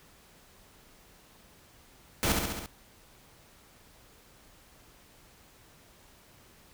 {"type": "noise with echo", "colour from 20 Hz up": "pink", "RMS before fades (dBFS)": -27, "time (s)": [2.23, 2.32], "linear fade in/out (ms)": 0, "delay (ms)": 68, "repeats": 5, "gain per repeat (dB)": -3, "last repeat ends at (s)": 2.66, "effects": ["pink hiss -58 dBFS RMS until 6.73 s"]}